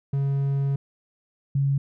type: tone pair in turn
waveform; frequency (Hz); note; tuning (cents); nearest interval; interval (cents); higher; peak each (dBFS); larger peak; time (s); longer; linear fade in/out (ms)
triangle / sine; 138.59 / 138.59; C#3 / C#3; 0 / 0; unison; 0; neither; -19; neither; 0.13-0.76 / 1.55-1.78; first; 5
effects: none